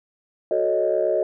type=chord; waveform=sine; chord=D# half-diminished seventh; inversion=first; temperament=equal; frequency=370 / 440 / 554.4 / 622.3 Hz; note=F#4 / A4 / C#5 / D#5; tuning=0 / 0 / 0 / 0 cents; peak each=-25 / -25 / -24 / -21 dBFS; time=0.51-1.23 s; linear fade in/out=2 ms; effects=tanh soft clip ceiling -9 dBFS